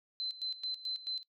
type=tone with tremolo; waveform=sine; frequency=4063 Hz; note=B7; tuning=48 cents sharp; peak=-34 dBFS; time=0.2-1.23 s; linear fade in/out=0 ms; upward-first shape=square; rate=4.6 Hz; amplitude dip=80%; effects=noise-tail reverb RT60 0.1 s tail -21 dB re dry